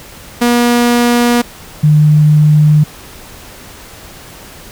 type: tone pair in turn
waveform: sawtooth / sine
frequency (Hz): 240 / 151.19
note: B3 / D#3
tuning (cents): -49 / -49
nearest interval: minor sixth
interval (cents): 800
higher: first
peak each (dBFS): -4 / -4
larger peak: neither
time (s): 0.41-1.42 / 1.83-2.84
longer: neither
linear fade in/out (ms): 10
effects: pink hiss -34 dBFS RMS until 4.71 s